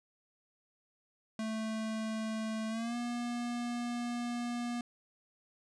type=tone with pitch glide; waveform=square; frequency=220 to 239.9 Hz; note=A3 to A#3; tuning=0 to +50 cents; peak=-35 dBFS; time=1.39-4.81 s; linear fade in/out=2 ms; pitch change=+150 cents; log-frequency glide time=2.69-2.96 s; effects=resampled to 22050 Hz